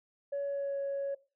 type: tone with pitch glide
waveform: sine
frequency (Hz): 563 to 555.9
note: C#5 to C#5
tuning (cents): +27 to +5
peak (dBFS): -30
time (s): 0.32-1.15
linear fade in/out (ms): 10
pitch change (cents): -22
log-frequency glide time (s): 0.45-0.78
effects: noise-tail reverb RT60 0.3 s tail -18 dB re dry + tanh soft clip ceiling -29 dBFS